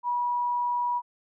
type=tone; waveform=sine; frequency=970 Hz; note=B5; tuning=31 cents flat; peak=-24 dBFS; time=0.03-1.02 s; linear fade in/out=50 ms; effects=none